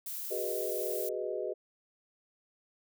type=noise; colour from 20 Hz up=violet; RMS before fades=-39 dBFS; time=0.06-1.09 s; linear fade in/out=2 ms
type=chord; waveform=sine; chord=G# minor seventh; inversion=third; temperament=equal with one note detuned; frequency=372.8 / 415.3 / 493.9 / 622.3 Hz; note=F#4 / G#4 / B4 / D#5; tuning=+13 / 0 / 0 / 0 cents; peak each=-38 dBFS; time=0.3-1.54 s; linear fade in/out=20 ms
effects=none